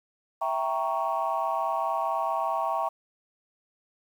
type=chord; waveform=sine; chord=E diminished seventh; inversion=none; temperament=equal; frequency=659.3 / 784 / 932.3 / 1108.7 Hz; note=E5 / G5 / Bb5 / Db6; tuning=0 / 0 / 0 / 0 cents; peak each=-30 dBFS; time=0.41-2.89 s; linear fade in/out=10 ms; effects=tanh soft clip ceiling -17 dBFS + 9-bit